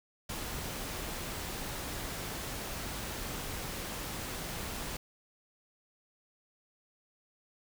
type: noise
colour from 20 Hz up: pink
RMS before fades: -39 dBFS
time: 0.29-4.97 s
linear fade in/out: 5 ms
effects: none